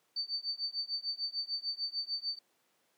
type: tone with tremolo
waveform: sine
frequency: 4570 Hz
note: D8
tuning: 48 cents flat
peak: -30 dBFS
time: 0.16-2.39 s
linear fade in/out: 5 ms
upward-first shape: triangle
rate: 6.7 Hz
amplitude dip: 100%
effects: pink hiss -73 dBFS RMS until 2.97 s + high-pass 300 Hz 12 dB/octave